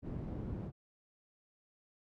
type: low-pass noise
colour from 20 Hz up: white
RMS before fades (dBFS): -41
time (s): 0.02-0.72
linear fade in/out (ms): 50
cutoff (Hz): 210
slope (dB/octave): 12
effects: none